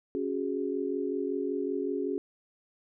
sine chord, C# suspended fourth, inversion none, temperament equal, 277.2 / 370 / 415.3 Hz, C#4 / F#4 / G#4, 0 / 0 / 0 cents, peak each -33 dBFS, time 0.15-2.18 s, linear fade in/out 0 ms, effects none

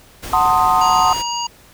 pink noise, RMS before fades -30 dBFS, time 0.22-1.23 s, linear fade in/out 20 ms
sine chord, F# diminished seventh, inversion none, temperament equal with one note detuned, 740 / 894.9 / 1046.5 / 1244.5 Hz, F#5 / A5 / C6 / Eb6, 0 / +29 / 0 / 0 cents, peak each -17 dBFS, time 0.33-1.13 s, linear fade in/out 2 ms
harmonic tone, 949 Hz, A#5, 31 cents sharp, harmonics 1 / 3 / 5 / 7, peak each -22 / -27 / -28 / -28 dBFS, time 0.81-1.47 s, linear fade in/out 5 ms
effects pink hiss -47 dBFS RMS until 1.73 s

